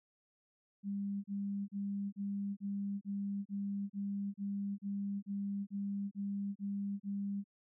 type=tone bursts; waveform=sine; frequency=200 Hz; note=G3; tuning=35 cents sharp; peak=-35 dBFS; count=15; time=0.83-7.442 s; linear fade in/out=50 ms; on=410 ms; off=33 ms; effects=none